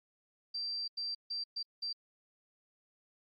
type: tone bursts at uneven times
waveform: sine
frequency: 4701 Hz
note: D8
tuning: 1 cent sharp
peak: -35 dBFS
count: 5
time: 0.54-0.88 / 0.97-1.15 / 1.3-1.44 / 1.56-1.63 / 1.82-1.93 s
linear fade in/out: 10 ms
effects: AAC 48 kbps